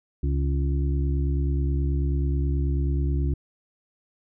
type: harmonic tone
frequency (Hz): 69.3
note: C#2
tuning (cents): 0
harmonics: 1 / 2 / 4 / 5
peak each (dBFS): -22 / -28 / -34 / -36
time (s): 0.23-3.34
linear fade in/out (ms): 5
effects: none